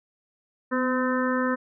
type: harmonic tone with a mistuned harmonic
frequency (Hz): 256.1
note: C4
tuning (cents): -37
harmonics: 1 / 2 / 4 / 5 / 6 / 7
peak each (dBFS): -25 / -28 / -31 / -32 / -33 / -33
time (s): 0.71-1.56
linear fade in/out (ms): 20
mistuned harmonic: 1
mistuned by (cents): -27
effects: none